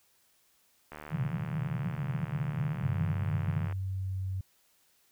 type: click train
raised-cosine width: 0.5 ms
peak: -28 dBFS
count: 213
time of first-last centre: 0.92-3.724 s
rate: 75.6 Hz
type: band-pass noise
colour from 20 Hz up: white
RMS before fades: -33 dBFS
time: 1.1-3.69 s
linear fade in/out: 50 ms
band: 120 to 160 Hz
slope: 48 dB/octave
type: tone with pitch glide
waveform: sine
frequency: 95.8 to 94.64 Hz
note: G2 to F#2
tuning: -39 to +40 cents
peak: -31 dBFS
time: 2.83-4.41 s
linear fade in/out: 5 ms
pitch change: -21 cents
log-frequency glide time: 3.55-4.21 s
effects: white hiss -68 dBFS RMS until 5.11 s